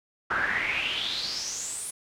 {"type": "noise with band-pass filter sweep", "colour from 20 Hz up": "brown", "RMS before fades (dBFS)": -30, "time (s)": [0.3, 1.91], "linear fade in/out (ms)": 10, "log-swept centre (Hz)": [1400, 9900], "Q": 7.5, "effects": []}